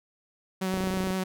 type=tone with vibrato; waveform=sawtooth; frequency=187.7 Hz; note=F#3; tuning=25 cents sharp; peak=-23 dBFS; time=0.61-1.24 s; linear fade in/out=10 ms; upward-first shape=sine; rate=9.6 Hz; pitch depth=16 cents each way
type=click train; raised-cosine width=2 ms; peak=-21 dBFS; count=12; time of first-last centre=0.74-1.105 s; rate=30.1 Hz
effects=none